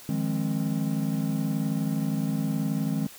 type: chord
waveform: triangle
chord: F minor seventh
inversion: third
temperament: equal with one note detuned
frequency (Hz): 155.56 / 174.61 / 207.7 / 265.9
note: Eb3 / F3 / Ab3 / C4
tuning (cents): 0 / 0 / 0 / +28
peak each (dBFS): -27 / -32 / -27 / -29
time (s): 0.09-3.07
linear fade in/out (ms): 2
effects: white hiss -47 dBFS RMS until 3.18 s

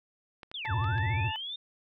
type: clicks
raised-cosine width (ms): 0.3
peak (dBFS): -28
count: 5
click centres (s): 0.432 / 0.515 / 0.657 / 0.843 / 0.981
type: linear two-way sweep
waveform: sine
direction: down then up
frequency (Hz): 3675 to 901 to 3675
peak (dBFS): -35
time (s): 0.54-1.56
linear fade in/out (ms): 5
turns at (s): 0.75
type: harmonic tone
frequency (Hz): 880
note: A5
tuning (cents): 0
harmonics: 1 / 2 / 3 / 4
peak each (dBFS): -35 / -41 / -45 / -47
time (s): 0.65-1.36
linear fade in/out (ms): 0
type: tone with vibrato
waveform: triangle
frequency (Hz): 104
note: G#2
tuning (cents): +3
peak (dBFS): -25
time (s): 0.67-1.32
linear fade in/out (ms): 50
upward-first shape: square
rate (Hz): 14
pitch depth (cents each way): 220
effects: none

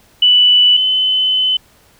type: tone pair in turn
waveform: sine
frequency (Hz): 2971 / 3032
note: F#7 / F#7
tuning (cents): +6 / +42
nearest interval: unison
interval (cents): 36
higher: second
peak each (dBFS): -6 / -11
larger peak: first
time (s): 0.22-0.77 / 0.77-1.57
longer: second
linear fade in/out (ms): 5
effects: pink hiss -50 dBFS RMS until 1.99 s

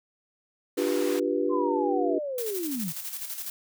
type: high-pass noise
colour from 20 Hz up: pink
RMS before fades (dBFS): -38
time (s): 0.77-1.2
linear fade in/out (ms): 10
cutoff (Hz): 650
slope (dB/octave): 24
type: chord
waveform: sine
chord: G dominant seventh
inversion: second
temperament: just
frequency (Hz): 294 / 352.8 / 392 / 490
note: D4 / F4 / G4 / B4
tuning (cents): +2 / +18 / 0 / -14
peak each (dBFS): -29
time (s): 0.77-2.19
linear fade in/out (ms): 10
type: linear sweep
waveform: sine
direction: down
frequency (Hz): 1058 to 143.9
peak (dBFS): -29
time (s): 1.49-2.93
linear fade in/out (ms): 50
type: noise with tremolo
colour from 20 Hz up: blue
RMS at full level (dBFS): -34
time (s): 2.38-3.5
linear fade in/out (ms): 2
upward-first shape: square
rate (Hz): 12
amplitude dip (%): 50
effects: none

